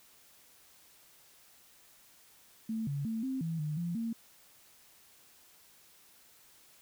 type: tone with pitch steps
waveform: sine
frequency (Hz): 222.4 / 141.3 / 223.7 / 263.6 / 163.7 / 151.2 / 171.9 / 228.5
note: A3 / C#3 / A3 / C4 / E3 / D#3 / F3 / A#3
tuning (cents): +19 / +34 / +29 / +13 / -12 / -49 / -27 / -34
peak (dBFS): -32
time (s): 2.69-4.13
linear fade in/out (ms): 5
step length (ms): 180
effects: white hiss -61 dBFS RMS until 6.81 s